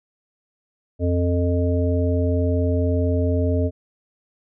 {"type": "harmonic tone", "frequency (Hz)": 87.8, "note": "F2", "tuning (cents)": 10, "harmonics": [1, 3, 5, 7], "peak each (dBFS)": [-19, -24, -26, -27], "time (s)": [0.99, 3.71], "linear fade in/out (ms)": 50, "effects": []}